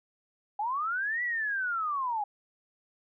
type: linear two-way sweep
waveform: sine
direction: up then down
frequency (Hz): 801 to 1975.5 to 801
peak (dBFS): -28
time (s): 0.59-2.24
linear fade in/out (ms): 5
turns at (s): 1.23
effects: none